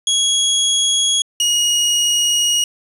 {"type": "tone pair in turn", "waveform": "25% pulse", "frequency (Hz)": [3322, 2887], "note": ["G#7", "F#7"], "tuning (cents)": [0, -43], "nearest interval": "major second", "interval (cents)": 243, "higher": "first", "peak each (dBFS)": -10, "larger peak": "neither", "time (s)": [[0.07, 1.22], [1.4, 2.64]], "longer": "second", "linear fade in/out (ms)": 2, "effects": ["resampled to 32000 Hz", "7-bit"]}